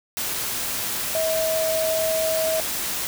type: tone in noise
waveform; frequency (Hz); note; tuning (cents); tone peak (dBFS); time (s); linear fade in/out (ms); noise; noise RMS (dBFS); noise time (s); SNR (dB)
sine; 641; E5; -49; -21; 1.15-2.6; 0; white; -27; 0.17-3.07; +3
effects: none